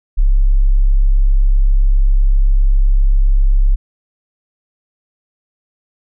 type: tone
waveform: sine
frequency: 33.81 Hz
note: C#1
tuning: 42 cents flat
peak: -7 dBFS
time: 0.17-3.76 s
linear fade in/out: 20 ms
effects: none